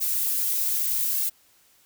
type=noise with flanger; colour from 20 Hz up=violet; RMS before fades=-25 dBFS; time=0-1.3 s; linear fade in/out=20 ms; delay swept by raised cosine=2 to 6.8 ms; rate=0.83 Hz; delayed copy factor=-0.8; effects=white hiss -60 dBFS RMS until 1.85 s